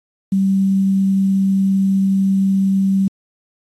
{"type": "tone with quantisation", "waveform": "sine", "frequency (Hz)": 193.6, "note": "G3", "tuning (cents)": -21, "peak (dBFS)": -12, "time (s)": [0.32, 3.08], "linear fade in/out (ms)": 5, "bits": 7, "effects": ["AAC 32 kbps"]}